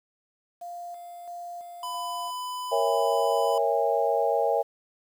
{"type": "tone with tremolo", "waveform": "sine", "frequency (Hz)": 698.5, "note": "F5", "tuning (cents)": 0, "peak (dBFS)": -35, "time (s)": [0.61, 2.31], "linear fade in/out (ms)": 10, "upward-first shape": "square", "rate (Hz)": 1.5, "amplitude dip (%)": 40}
{"type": "tone", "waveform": "square", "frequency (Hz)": 1000, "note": "B5", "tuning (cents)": 21, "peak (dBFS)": -32, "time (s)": [1.83, 3.58], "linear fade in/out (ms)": 2}
{"type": "chord", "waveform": "sine", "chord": "A# half-diminished seventh", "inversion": "none", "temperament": "equal with one note detuned", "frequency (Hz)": [466.2, 554.4, 659.3, 815.9], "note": ["A#4", "C#5", "E5", "G#5"], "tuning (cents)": [0, 0, 0, -31], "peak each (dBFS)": -27, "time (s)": [2.71, 4.63], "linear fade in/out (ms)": 20}
{"effects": ["9-bit"]}